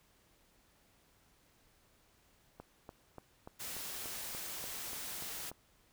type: click train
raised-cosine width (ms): 1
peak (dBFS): -33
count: 11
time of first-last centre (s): 2.6-5.515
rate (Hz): 3.43
type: noise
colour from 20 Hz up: white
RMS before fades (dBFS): -43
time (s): 3.59-5.51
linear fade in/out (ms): 20
effects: pink hiss -69 dBFS RMS until 5.92 s